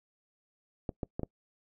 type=clicks; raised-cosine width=2 ms; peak=-20 dBFS; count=4; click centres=0.892 / 1.032 / 1.195 / 1.233 s; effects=noise-tail reverb RT60 0.1 s tail -24 dB re dry